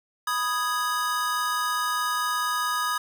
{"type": "chord", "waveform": "square", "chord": "G# minor", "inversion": "first", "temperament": "equal", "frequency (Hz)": [987.8, 1244.5, 1661.2], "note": ["B5", "D#6", "G#6"], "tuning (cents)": [0, 0, 0], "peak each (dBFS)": [-32, -27, -31], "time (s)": [0.27, 2.98], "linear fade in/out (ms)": 5, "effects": []}